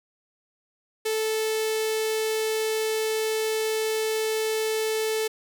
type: tone with notch filter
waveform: sawtooth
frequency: 438.1 Hz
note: A4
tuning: 7 cents flat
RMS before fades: -26 dBFS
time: 1.05-5.28 s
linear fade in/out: 10 ms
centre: 1100 Hz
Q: 0.85
effects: none